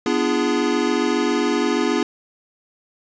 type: chord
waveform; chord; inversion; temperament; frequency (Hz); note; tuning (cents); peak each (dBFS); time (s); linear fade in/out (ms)
square; B diminished seventh; none; equal with one note detuned; 246.9 / 293.7 / 341.6 / 415.3; B3 / D4 / F4 / Ab4; 0 / 0 / -38 / 0; -24; 0.06-2.03; 2
effects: resampled to 16000 Hz + 7-bit